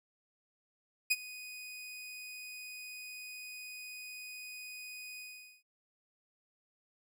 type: tone with ADSR envelope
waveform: sawtooth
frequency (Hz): 2489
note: D#7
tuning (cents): 0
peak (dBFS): -21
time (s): 1.1-5.63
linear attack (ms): 14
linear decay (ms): 38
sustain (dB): -20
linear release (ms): 440
effects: none